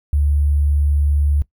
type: tone with sample-and-hold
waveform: sine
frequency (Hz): 72.5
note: D2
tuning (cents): -22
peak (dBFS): -13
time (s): 0.13-1.42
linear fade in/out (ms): 0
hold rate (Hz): 11025
effects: noise-tail reverb RT60 0.1 s tail -20 dB re dry